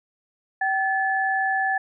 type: tone pair together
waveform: sine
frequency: 769.7 / 1728 Hz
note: G5 / A6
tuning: -32 / -32 cents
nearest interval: octave + major second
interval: 1400 cents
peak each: -23 dBFS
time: 0.61-1.78 s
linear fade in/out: 5 ms
effects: none